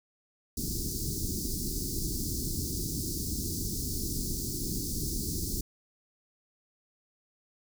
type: band-stop noise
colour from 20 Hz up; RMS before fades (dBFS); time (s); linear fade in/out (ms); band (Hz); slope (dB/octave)
pink; -33; 0.57-5.61; 5; 380 to 4600; 48
effects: none